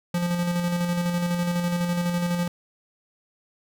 square tone with tremolo, 174.61 Hz, F3, in tune, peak -22 dBFS, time 0.14-2.48 s, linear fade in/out 5 ms, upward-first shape square, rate 12 Hz, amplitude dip 35%, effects none

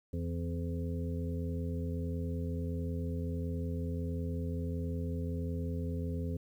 harmonic tone with a mistuned harmonic, 85.4 Hz, F2, 38 cents flat, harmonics 1 / 2 / 3 / 5 / 6, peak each -35 / -39 / -41 / -45 / -47 dBFS, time 0.13-6.37 s, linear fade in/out 5 ms, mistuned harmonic 2, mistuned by -40 cents, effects 11-bit

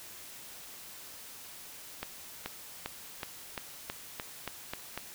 accelerating click train, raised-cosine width 0.3 ms, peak -19 dBFS, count 10, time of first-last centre 2.03-4.976 s, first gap 430 ms, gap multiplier 0.93, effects white hiss -48 dBFS RMS until 5.14 s

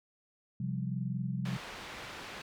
sine chord, C suspended fourth, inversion none, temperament equal, 130.81 / 174.61 / 196 Hz, C3 / F3 / G3, 0 / 0 / 0 cents, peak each -35 / -37 / -38 dBFS, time 0.6-1.57 s, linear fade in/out 5 ms
white low-pass noise, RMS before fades -45 dBFS, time 1.45-2.42 s, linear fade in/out 5 ms, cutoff 2700 Hz, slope 12 dB/octave
effects none

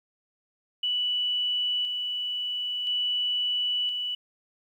sine tone with tremolo, 2960 Hz, F#7, in tune, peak -24 dBFS, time 0.83-4.15 s, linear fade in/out 5 ms, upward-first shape square, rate 0.49 Hz, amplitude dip 35%, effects 10-bit

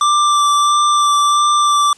square tone with vibrato, 1176 Hz, D6, 2 cents sharp, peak -11 dBFS, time 0.01-1.93 s, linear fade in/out 2 ms, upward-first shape sine, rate 1.5 Hz, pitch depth 12 cents each way, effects white hiss -46 dBFS RMS until 1.97 s + resampled to 22050 Hz

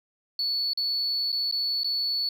sine tone with dropouts, 4435 Hz, C#8, in tune, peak -23 dBFS, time 0.39-2.29 s, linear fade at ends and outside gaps 2 ms, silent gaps 0.734-0.774 / 1.319-1.326 / 1.513-1.524 / 1.834-1.844 s, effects tanh soft clip ceiling -21 dBFS

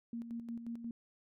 sine tone with tremolo, 233.1 Hz, A#3, in tune, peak -38 dBFS, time 0.13-0.91 s, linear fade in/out 2 ms, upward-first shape square, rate 5.6 Hz, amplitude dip 55%, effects none

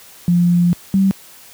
sine tone pair in turn, 174.61 / 193.35 Hz, F3 / G3, 0 / -24 cents, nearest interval major second, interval 176 cents, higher second, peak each -10 dBFS, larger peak neither, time 0.28-0.73 / 0.94-1.11 s, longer first, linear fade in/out 0 ms, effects white hiss -42 dBFS RMS until 1.53 s + high-pass 60 Hz 12 dB/octave

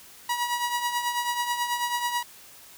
sawtooth tone with tremolo, 964 Hz, B5, 42 cents flat, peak -19 dBFS, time 0.29-2.23 s, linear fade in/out 5 ms, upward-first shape triangle, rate 9.2 Hz, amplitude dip 65%, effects white hiss -49 dBFS RMS until 2.77 s

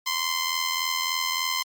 10% pulse tone with amplitude modulation, 1038 Hz, C6, 14 cents flat, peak -13 dBFS, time 0.06-1.63 s, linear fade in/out 10 ms, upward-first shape sine, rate 83.4 Hz, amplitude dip 65%, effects Opus 24 kbps

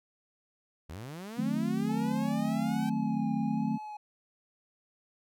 sawtooth linear sweep, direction up, 69.3 to 784 Hz, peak -36 dBFS, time 0.89-2.9 s, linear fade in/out 10 ms
sine chord, D# diminished seventh, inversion none, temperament equal, 155.56 / 185 / 220 / 261.6 Hz, D#3 / F#3 / A3 / C4, 0 / 0 / 0 / 0 cents, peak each -36 / -36 / -30 / -34 dBFS, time 1.37-3.78 s, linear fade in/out 20 ms
triangle tone with vibrato, 835 Hz, G#5, 9 cents sharp, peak -37 dBFS, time 1.89-3.97 s, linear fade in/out 5 ms, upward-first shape sine, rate 1.2 Hz, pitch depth 43 cents each way
effects none

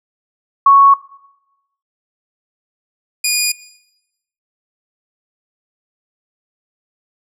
sine / 10% pulse tone pair in turn, 1108.7 / 2449 Hz, C#6 / D#7, 0 / -28 cents, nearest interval octave + major second, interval 1372 cents, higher second, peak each -4 dBFS, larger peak neither, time 0.66-0.94 / 3.24-3.52 s, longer neither, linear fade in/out 5 ms, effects noise-tail reverb RT60 0.9 s tail -20 dB re dry + low-pass 12000 Hz 12 dB/octave

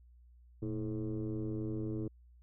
sine tone with frequency modulation, 221.8 Hz, A3, 14 cents sharp, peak -33 dBFS, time 0.62-2.08 s, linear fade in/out 5 ms, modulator 103 Hz, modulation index 1.8, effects tanh soft clip ceiling -30 dBFS + added 60 Hz sine -57 dBFS peak until 2.42 s

